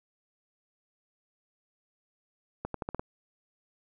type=accelerating click train; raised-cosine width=1 ms; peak=-19 dBFS; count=6; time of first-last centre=2.65-2.995 s; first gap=93 ms; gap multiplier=0.85; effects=none

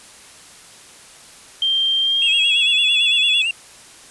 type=tone with pitch glide; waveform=sine; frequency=3169 to 3416 Hz; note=G7 to G#7; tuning=+18 to +48 cents; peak=-15 dBFS; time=1.62-3.42 s; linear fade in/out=2 ms; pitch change=+130 cents; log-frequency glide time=2.02-2.76 s
type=tone with vibrato; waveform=triangle; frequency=2671 Hz; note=E7; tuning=22 cents sharp; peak=-16 dBFS; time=2.22-3.51 s; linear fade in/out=2 ms; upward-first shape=sine; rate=8.9 Hz; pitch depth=94 cents each way
effects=white hiss -43 dBFS RMS until 4.1 s + resampled to 24000 Hz

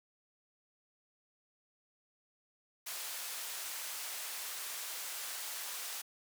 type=band-pass noise; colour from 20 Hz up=white; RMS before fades=-42 dBFS; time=2.86-6.02 s; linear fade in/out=10 ms; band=680 to 16000 Hz; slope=12 dB/octave; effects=none

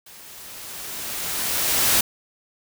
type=noise with level ramp; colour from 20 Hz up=white; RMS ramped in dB=-45 to -17 dBFS; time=0.06-2.01 s; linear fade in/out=5 ms; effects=none

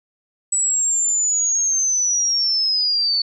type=linear sweep; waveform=sine; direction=down; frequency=7902 to 4443 Hz; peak=-16 dBFS; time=0.52-3.22 s; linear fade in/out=5 ms; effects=none

